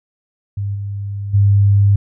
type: tone with level steps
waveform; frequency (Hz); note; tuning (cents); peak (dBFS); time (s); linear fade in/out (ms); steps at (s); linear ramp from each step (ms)
sine; 100.5; G2; +44; -18 / -21 / -8; 0.57-1.96; 5; 0.74 / 1.33; 20
effects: none